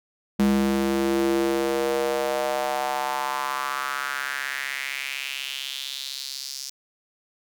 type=tone with high-pass filter sweep; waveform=square; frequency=67.9 Hz; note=C#2; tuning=35 cents flat; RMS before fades=-26 dBFS; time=0.39-6.7 s; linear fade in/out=5 ms; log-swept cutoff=210 to 5400 Hz; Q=3.5; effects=none